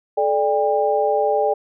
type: tone cluster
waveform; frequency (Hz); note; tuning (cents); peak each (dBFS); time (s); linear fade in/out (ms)
sine; 432.3 / 591 / 801; A4 / D5 / G5; -31 / +11 / +37; -20; 0.17-1.54; 10
effects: none